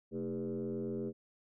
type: tone with frequency modulation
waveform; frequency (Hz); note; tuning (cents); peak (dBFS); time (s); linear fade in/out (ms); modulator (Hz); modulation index
sine; 311.1; D#4; 0; -34; 0.11-1.13; 50; 88.2; 1.8
effects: tanh soft clip ceiling -30 dBFS